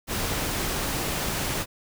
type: noise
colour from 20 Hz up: pink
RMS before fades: -28 dBFS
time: 0.07-1.66 s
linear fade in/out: 50 ms
effects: none